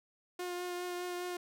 sawtooth tone with vibrato, 356.4 Hz, F4, 35 cents sharp, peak -33 dBFS, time 0.39-1.37 s, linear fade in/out 5 ms, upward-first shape triangle, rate 4.9 Hz, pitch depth 17 cents each way, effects none

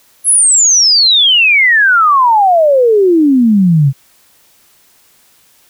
sine exponential sweep, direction down, 11140 to 130.7 Hz, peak -5 dBFS, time 0.24-3.93 s, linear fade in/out 50 ms, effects white hiss -49 dBFS RMS until 5.69 s

